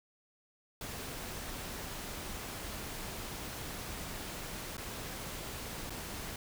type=noise with dropouts; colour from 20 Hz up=pink; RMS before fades=-42 dBFS; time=0.81-6.36 s; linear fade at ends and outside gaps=2 ms; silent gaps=4.769-4.779 / 5.897-5.904 s; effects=none